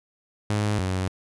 sawtooth tone pair in turn, 104.7 / 93.28 Hz, G#2 / F#2, +15 / +15 cents, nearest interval major second, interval 200 cents, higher first, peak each -18 / -20 dBFS, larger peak first, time 0.5-0.79 / 0.79-1.08 s, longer neither, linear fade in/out 0 ms, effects resampled to 24000 Hz

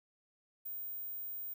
sine tone, 15100 Hz, A#9, 21 cents sharp, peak -39 dBFS, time 0.65-1.54 s, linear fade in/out 10 ms, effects 11-bit

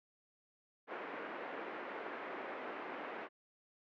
pink band-pass noise, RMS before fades -45 dBFS, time 0.87-3.29 s, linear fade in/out 50 ms, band 300 to 2200 Hz, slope 24 dB/octave, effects none

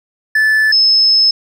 triangle / sine tone pair in turn, 1745 / 5205 Hz, A6 / E8, -15 / -23 cents, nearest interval octave + perfect fifth, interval 1892 cents, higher second, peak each -7 dBFS, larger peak neither, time 0.35-0.72 / 0.72-1.31 s, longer second, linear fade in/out 5 ms, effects none

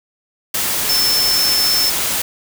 sine tone in noise, 5300 Hz, E8, 9 cents sharp, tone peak -14 dBFS, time 0.89-1.9 s, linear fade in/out 5 ms, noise white, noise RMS -19 dBFS, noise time 0.54-2.22 s, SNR +2 dB, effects none

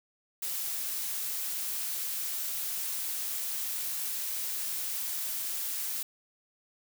blue noise, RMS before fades -34 dBFS, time 0.42-6.03 s, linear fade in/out 5 ms, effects none

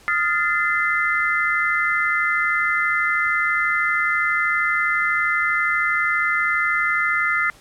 sine chord, F dominant seventh, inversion third, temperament equal with one note detuned, 1244.5 / 1396.9 / 1760 / 2059 Hz, Eb6 / F6 / A6 / C7, 0 / 0 / 0 / -28 cents, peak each -26 / -23 / -24 / -21 dBFS, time 0.08-7.5 s, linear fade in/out 0 ms, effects pink hiss -49 dBFS RMS until 7.6 s + low-pass 11000 Hz 12 dB/octave

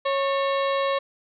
harmonic tone with a mistuned harmonic, 550 Hz, C#5, 14 cents flat, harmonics 1 / 2 / 3 / 4 / 5 / 6 / 7 / 8, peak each -23 / -26 / -35 / -36 / -38 / -39 / -37 / -48 dBFS, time 0.05-0.99 s, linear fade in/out 10 ms, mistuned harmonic 3, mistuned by +140 cents, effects none

